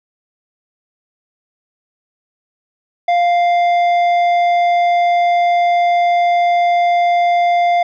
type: tone with tanh clipping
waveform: sine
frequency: 698.5 Hz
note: F5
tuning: in tune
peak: -12 dBFS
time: 3.08-7.83 s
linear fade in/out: 5 ms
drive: 9 dB
effects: none